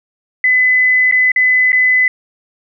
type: tone with dropouts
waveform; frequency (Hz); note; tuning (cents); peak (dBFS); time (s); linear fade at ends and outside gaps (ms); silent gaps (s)
sine; 2012; B6; +32; -8; 0.44-2.08; 2; 1.113-1.123 / 1.318-1.361 / 1.72-1.729
effects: none